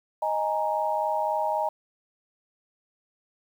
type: chord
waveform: sine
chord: D# suspended fourth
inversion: none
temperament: just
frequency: 622.3 / 829.7 / 933.4 Hz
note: D#5 / G#5 / A#5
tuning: 0 / -2 / +2 cents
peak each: -28 dBFS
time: 0.22-1.69 s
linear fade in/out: 5 ms
effects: 9-bit